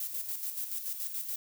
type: noise with tremolo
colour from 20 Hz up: violet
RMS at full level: -35 dBFS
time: 0-1.36 s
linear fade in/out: 2 ms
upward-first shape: square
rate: 7 Hz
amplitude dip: 50%
effects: none